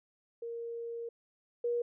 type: tone pair in turn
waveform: sine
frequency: 466.2 / 477.1 Hz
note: A#4 / A#4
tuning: 0 / +40 cents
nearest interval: unison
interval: 40 cents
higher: second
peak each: -37 / -29 dBFS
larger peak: second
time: 0.42-1.09 / 1.64-1.82 s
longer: first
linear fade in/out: 5 ms
effects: none